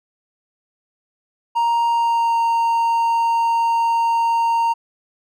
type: tone with pitch glide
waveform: triangle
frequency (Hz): 934 to 924.3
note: A#5 to A#5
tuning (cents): +3 to -15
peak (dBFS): -13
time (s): 1.55-4.74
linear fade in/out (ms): 20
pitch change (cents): -18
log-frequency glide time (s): 1.89-2.39
effects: none